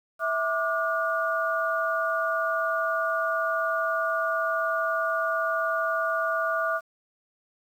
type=tone cluster; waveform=sine; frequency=653 / 1182 / 1441 Hz; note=E5 / D6 / F#6; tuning=-17 / +11 / -46 cents; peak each=-28 dBFS; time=0.19-6.81 s; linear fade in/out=50 ms; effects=9-bit